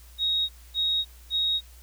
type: tone bursts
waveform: sine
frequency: 3768 Hz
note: A#7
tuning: 18 cents sharp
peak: -22 dBFS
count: 3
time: 0.18-1.61 s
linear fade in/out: 50 ms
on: 310 ms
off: 250 ms
effects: added 60 Hz sine -47 dBFS peak until 1.82 s + white hiss -55 dBFS RMS until 1.82 s